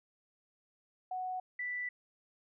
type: tone pair in turn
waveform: sine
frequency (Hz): 740 / 1975.6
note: F#5 / B6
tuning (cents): 0 / 0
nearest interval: octave + perfect fourth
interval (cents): 1700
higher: second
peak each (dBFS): -35 / -35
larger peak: neither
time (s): 1.11-1.4 / 1.59-1.89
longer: second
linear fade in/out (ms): 5
effects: none